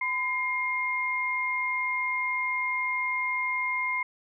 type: tone pair together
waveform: sine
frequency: 1007.7 / 2126 Hz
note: B5 / C7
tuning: +35 / +27 cents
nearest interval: octave + minor second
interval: 1292 cents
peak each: -31 / -27 dBFS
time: 0.01-4.03 s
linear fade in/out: 5 ms
effects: none